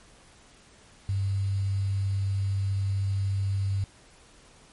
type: tone with quantisation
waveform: sine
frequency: 98 Hz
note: G2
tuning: in tune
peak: -24 dBFS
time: 1.09-3.84 s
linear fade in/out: 0 ms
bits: 8
effects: pink hiss -55 dBFS RMS until 4.72 s + MP3 48 kbps